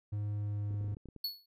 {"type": "tone with pitch glide", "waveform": "triangle", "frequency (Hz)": [103.83, 102.82], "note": ["G#2", "G#2"], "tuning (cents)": [0, -17], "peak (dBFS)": -31, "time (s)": [0.12, 0.95], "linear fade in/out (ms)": 10, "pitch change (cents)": -17, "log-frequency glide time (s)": [0.32, 0.71]}
{"type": "clicks", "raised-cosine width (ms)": 3, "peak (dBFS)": -36, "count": 10, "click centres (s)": [0.709, 0.742, 0.811, 0.844, 0.882, 0.921, 0.969, 1.057, 1.087, 1.163]}
{"type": "tone with exponential decay", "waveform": "square", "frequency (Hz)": 4400, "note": "C#8", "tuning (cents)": -14, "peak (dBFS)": -31, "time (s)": [1.24, 1.46], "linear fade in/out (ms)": 5, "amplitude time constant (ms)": 47}
{"effects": []}